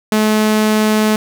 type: tone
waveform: sawtooth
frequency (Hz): 215.1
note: A3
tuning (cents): -39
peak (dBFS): -7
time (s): 0.12-1.16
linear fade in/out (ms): 2
effects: none